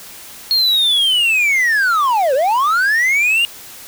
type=linear two-way sweep; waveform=triangle; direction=down then up; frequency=4312 to 498.4 to 2857 Hz; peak=-10 dBFS; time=0.51-3.45 s; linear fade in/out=0 ms; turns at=2.34 s; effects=white hiss -36 dBFS RMS until 3.87 s